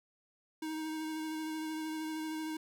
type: tone with vibrato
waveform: square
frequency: 314.1 Hz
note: D#4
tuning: 16 cents sharp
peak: -37 dBFS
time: 0.62-2.57 s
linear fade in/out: 5 ms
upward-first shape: sine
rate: 13 Hz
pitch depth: 17 cents each way
effects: none